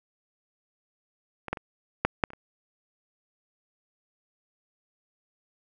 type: clicks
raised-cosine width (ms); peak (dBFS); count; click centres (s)
0.5; -20 / -12 / -23 / -6 / -6 / -29 / -27; 7; 1.483 / 1.53 / 1.572 / 2.05 / 2.238 / 2.304 / 2.334
effects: none